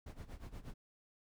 brown noise with tremolo, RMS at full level -45 dBFS, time 0.06-0.74 s, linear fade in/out 5 ms, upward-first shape sine, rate 8.4 Hz, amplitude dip 85%, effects none

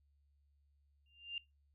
sine tone with exponential growth, 2794 Hz, F7, in tune, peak -36 dBFS, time 1.06-1.38 s, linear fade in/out 2 ms, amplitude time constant 69 ms, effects noise-tail reverb RT60 0.2 s tail -20 dB re dry + added 71 Hz sine -70 dBFS peak until 1.74 s

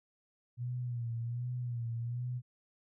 sine tone with vibrato, 120 Hz, B2, 49 cents flat, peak -34 dBFS, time 0.57-2.42 s, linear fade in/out 50 ms, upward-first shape sine, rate 1.3 Hz, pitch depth 62 cents each way, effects none

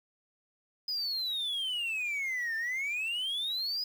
sine exponential two-way sweep, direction down then up, 5030 to 1773 to 5030 Hz, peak -28 dBFS, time 0.88-3.84 s, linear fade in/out 5 ms, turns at 2.56 s, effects tanh soft clip ceiling -30 dBFS + 9-bit

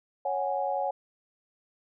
sine chord, C# suspended fourth, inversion none, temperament equal, 554.4 / 740 / 830.6 Hz, C#5 / F#5 / G#5, 0 / 0 / 0 cents, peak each -31 dBFS, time 0.25-0.91 s, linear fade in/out 5 ms, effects none

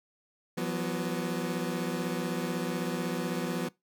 25% pulse tone cluster, 170.2 / 186.2 / 246.2 Hz, F3 / F#3 / B3, -44 / +11 / -5 cents, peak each -31 dBFS, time 0.57-3.69 s, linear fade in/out 10 ms, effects noise-tail reverb RT60 0.2 s tail -22 dB re dry

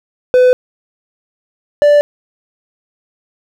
triangle tone pair in turn, 503 / 585.3 Hz, B4 / D5, +32 / -6 cents, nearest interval minor third, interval 262 cents, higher second, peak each -3 dBFS, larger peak neither, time 0.34-0.53 / 1.82-2.01 s, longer neither, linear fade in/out 0 ms, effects none

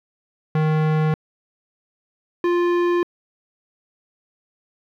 square tone pair in turn, 155.56 / 349.2 Hz, D#3 / F4, 0 / 0 cents, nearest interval octave + major second, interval 1400 cents, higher second, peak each -17 dBFS, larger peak neither, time 0.55-1.14 / 2.44-3.03 s, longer neither, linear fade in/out 2 ms, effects low-pass 2000 Hz 12 dB/octave + 9-bit

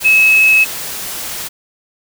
sine tone in noise, 2579 Hz, E7, 39 cents flat, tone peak -6 dBFS, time 0.04-0.65 s, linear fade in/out 20 ms, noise white, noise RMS -24 dBFS, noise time 0-1.49 s, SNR +15 dB, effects none

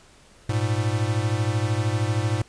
square beating tone pair, 104.2 / 117.2 Hz, G#2 / A#2, +6 / +10 cents, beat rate 13 Hz, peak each -24 / -26 dBFS, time 0.49-2.42 s, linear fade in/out 5 ms, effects pink hiss -53 dBFS RMS until 2.48 s + resampled to 22050 Hz

